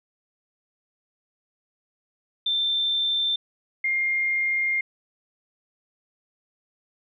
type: tone pair in turn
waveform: sine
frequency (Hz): 3564 / 2119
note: A7 / C7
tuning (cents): +22 / +21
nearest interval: major sixth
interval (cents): 901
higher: first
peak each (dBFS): -21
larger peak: neither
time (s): 2.46-3.36 / 3.84-4.81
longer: second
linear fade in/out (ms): 5
effects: none